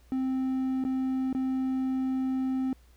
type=tone with dropouts; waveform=triangle; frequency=261.6 Hz; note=C4; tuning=in tune; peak=-24 dBFS; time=0.12-2.73 s; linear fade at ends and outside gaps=1 ms; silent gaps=0.84-0.85 / 1.329-1.349 s; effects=added 60 Hz sine -55 dBFS peak until 2.96 s + pink hiss -65 dBFS RMS until 2.96 s